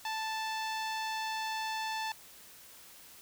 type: tone with low-pass filter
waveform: sawtooth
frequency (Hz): 880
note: A5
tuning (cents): 0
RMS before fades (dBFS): -36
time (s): 0.05-2.12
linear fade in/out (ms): 2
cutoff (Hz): 5100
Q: 1.4
effects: white hiss -54 dBFS RMS until 3.21 s